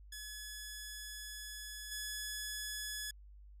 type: tone with level steps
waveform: 10% pulse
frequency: 1700 Hz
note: G#6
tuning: 40 cents sharp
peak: -36 / -31 dBFS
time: 0.12-3.11 s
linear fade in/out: 5 ms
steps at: 1.91 s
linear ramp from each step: 10 ms
effects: added 50 Hz sine -53 dBFS peak until 3.6 s